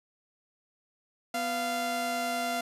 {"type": "tone pair together", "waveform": "sawtooth", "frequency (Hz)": [247.3, 692.2], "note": ["B3", "F5"], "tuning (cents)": [3, -16], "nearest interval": "octave + tritone", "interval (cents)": 1781, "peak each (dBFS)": [-32, -26], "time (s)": [1.34, 2.61], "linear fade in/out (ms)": 5, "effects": ["resampled to 32000 Hz"]}